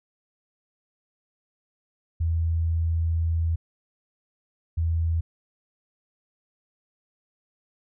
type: tone bursts at uneven times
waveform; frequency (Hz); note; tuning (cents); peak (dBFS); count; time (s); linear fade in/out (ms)
sine; 82.41; E2; 0; -21; 2; 2.2-3.56 / 4.77-5.21; 10
effects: none

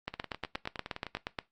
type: two click trains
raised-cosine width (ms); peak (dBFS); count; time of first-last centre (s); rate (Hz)
0.3; -22 / -17; 11 / 12; 0.14-1.17 / 0.08-1.388; 9.71 / 8.41
effects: noise-tail reverb RT60 0.2 s tail -19 dB re dry + Opus 32 kbps

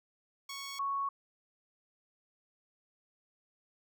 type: tone pair in turn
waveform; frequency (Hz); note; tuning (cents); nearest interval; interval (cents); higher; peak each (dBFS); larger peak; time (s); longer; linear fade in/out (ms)
10% pulse / sine; 1108.7 / 1108.7; C#6 / C#6; 0 / 0; unison; 0; neither; -32 / -31; second; 0.49-0.79 / 0.79-1.09; neither; 5
effects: none

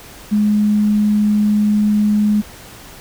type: tone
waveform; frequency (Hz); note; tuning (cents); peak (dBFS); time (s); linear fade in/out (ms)
sine; 209.6; G#3; +16; -11; 0.31-2.42; 20
effects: pink hiss -38 dBFS RMS until 3 s

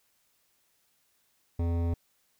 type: tone with hard clipping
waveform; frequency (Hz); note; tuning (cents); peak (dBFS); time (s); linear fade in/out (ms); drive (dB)
sine; 84.8; E2; +50; -28; 1.59-1.94; 5; 15
effects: white hiss -71 dBFS RMS until 2.39 s

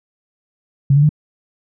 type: tone with pitch steps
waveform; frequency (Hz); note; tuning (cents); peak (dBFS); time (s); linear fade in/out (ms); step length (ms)
sine; 138.59 / 144.64 / 150.96; C#3 / D3 / D3; 0 / -26 / +48; -8; 0.9-1.092; 5; 64
effects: none

